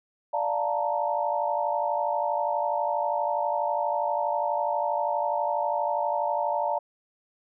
sine chord, Bb major seventh, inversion first, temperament equal, 587.3 / 698.5 / 880 / 932.3 Hz, D5 / F5 / A5 / Bb5, 0 / 0 / 0 / 0 cents, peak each -29 / -30 / -29 / -30 dBFS, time 0.33-6.79 s, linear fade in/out 10 ms, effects none

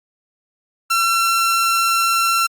sawtooth tone, 1354 Hz, E6, 46 cents sharp, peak -11 dBFS, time 0.9-2.47 s, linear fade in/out 10 ms, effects Opus 48 kbps

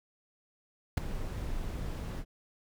brown noise with ADSR envelope, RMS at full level -20 dBFS, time 0.97-2.25 s, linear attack 7 ms, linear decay 8 ms, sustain -16 dB, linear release 63 ms, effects none

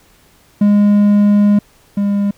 triangle tone pair in turn, 205.5 / 201.9 Hz, G#3 / G#3, -18 / -49 cents, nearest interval unison, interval 31 cents, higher first, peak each -5 / -10 dBFS, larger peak first, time 0.61-1.59 / 1.97-2.31 s, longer first, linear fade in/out 5 ms, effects pink hiss -50 dBFS RMS until 2.37 s

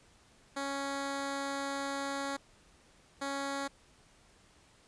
10% pulse tone pair in turn, 277.2 / 277.2 Hz, C#4 / C#4, 0 / 0 cents, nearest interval unison, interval 0 cents, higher neither, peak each -26 dBFS, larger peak neither, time 0.56-2.37 / 3.21-3.68 s, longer first, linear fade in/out 10 ms, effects pink hiss -63 dBFS RMS until 4.87 s + resampled to 22050 Hz

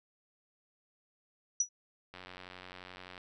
sine tone with exponential decay, 5870 Hz, F#8, 15 cents flat, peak -22 dBFS, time 1.6-1.69 s, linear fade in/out 5 ms, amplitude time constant 18 ms
click train, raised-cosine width 0.3 ms, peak -31 dBFS, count 96, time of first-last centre 2.14-3.178 s, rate 91.5 Hz
effects none

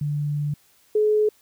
sine tone pair in turn, 146.83 / 425.5 Hz, D3 / G#4, 0 / +42 cents, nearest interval octave + tritone, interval 1842 cents, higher second, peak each -22 / -16 dBFS, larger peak second, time 0.01-0.54 / 0.95-1.29 s, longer first, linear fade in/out 5 ms, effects white hiss -59 dBFS RMS until 1.41 s

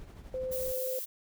brown noise with tremolo, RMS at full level -45 dBFS, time 0-0.72 s, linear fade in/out 0 ms, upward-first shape triangle, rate 12 Hz, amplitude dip 55%
sine tone, 516 Hz, C5, 24 cents flat, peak -32 dBFS, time 0.34-0.99 s, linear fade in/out 2 ms
violet noise, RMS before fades -38 dBFS, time 0.51-1.06 s, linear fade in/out 20 ms
effects none

